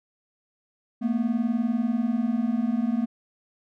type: tone pair together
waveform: triangle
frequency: 222.2 / 242.4 Hz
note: A3 / B3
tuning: +17 / -32 cents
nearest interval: major second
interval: 151 cents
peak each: -23 dBFS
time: 1.01-3.06 s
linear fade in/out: 20 ms
effects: none